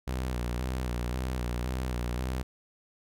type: tone with vibrato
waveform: sawtooth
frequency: 61.9 Hz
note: B1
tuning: 5 cents sharp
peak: -26 dBFS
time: 0.07-2.43 s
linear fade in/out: 10 ms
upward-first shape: square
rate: 1.9 Hz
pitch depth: 50 cents each way
effects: none